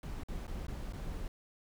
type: noise with dropouts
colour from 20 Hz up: brown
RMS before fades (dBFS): -40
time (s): 0.03-1.28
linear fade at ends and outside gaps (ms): 2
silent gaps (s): 0.235-0.284 / 0.469-0.478 / 0.668-0.682 / 0.925-0.933
effects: none